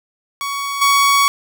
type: tone with level steps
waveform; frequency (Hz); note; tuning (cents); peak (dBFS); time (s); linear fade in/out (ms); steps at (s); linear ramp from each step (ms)
sawtooth; 1121; C#6; +19; -17 / -7; 0.41-1.28; 0; 0.81; 10
effects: none